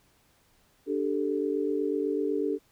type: chord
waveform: sine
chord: D suspended fourth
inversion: none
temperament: equal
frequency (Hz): 293.7 / 392 / 440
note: D4 / G4 / A4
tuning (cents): 0 / 0 / 0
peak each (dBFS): -30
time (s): 0.86-2.59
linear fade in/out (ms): 50
effects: pink hiss -65 dBFS RMS until 2.71 s